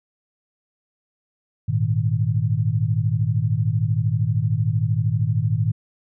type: chord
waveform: sine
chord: Ab suspended second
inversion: none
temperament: just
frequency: 103.83 / 116.8 / 155.74 Hz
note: Ab2 / Bb2 / Eb3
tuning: 0 / +4 / +2 cents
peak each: -22 / -21 / -24 dBFS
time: 1.68-5.72 s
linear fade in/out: 10 ms
effects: none

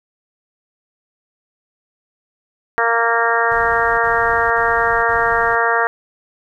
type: harmonic tone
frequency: 231.5 Hz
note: A#3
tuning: 12 cents flat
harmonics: 2 / 3 / 4 / 5 / 6 / 7 / 8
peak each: -21 / -21 / -21 / -21 / -21 / -21 / -21 dBFS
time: 2.78-5.87 s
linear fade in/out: 0 ms
type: noise bursts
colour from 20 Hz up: brown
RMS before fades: -34 dBFS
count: 4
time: 3.51-5.555 s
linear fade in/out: 5 ms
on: 470 ms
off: 55 ms
effects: none

